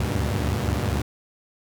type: tone cluster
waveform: sawtooth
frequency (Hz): 70.5 / 74.7 / 95.1 / 100.8 / 119.9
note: C#2 / D2 / F#2 / G2 / A#2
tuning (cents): +30 / +30 / +48 / +49 / +49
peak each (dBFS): -25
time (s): 0-1.02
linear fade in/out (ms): 5
effects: none